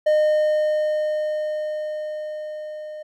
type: tone with level ramp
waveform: triangle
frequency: 611 Hz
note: D#5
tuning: 32 cents flat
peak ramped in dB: -12 to -30 dBFS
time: 0.06-3.03 s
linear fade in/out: 10 ms
effects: none